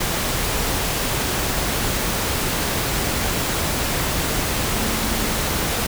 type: tone in noise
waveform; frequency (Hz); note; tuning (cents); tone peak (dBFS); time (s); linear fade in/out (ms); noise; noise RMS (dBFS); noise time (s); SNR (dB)
sine; 220; A3; 0; -28; 4.74-5.39; 10; pink; -22; 0-5.87; -9
effects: none